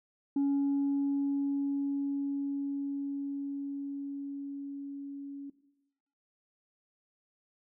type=tone with level ramp; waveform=sine; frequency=280 Hz; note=C#4; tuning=18 cents sharp; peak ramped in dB=-23 to -39 dBFS; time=0.36-5.5 s; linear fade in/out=5 ms; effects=noise-tail reverb RT60 0.9 s tail -17 dB re dry + tanh soft clip ceiling -24 dBFS